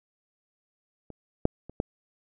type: clicks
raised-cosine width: 2 ms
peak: -29 / -7 / -28 / -13 dBFS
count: 4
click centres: 1.103 / 1.454 / 1.696 / 1.801 s
effects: none